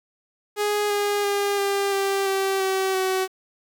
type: tone with pitch steps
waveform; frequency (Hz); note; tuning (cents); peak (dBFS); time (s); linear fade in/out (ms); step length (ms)
sawtooth; 415.3 / 409.6 / 403.9 / 398.4 / 392.9 / 387.5 / 382.2 / 376.9; G#4 / G#4 / G#4 / G4 / G4 / G4 / G4 / F#4; 0 / -24 / -48 / +28 / +4 / -20 / -44 / +32; -17; 0.56-3.28; 50; 340
effects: 9-bit